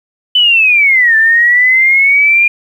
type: linear two-way sweep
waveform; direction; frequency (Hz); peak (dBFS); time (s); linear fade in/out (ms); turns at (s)
sine; down then up; 3028 to 1760 to 2418; -5; 0.35-2.48; 5; 1.16
effects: 7-bit